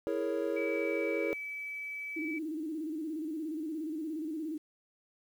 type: chord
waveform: triangle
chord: A# half-diminished seventh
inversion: second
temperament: equal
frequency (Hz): 329.6 / 415.3 / 466.2 / 554.4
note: E4 / G#4 / A#4 / C#5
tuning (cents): 0 / 0 / 0 / 0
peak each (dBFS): -34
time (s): 0.07-1.33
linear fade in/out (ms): 0
type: tone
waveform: sine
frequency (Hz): 2297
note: D7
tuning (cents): -39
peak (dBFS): -37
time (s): 0.56-2.39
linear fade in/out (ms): 10
type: tone with vibrato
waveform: sine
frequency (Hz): 313.2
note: D#4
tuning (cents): +11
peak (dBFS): -34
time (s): 2.16-4.58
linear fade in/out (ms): 10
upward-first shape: square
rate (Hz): 17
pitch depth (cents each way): 72
effects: 10-bit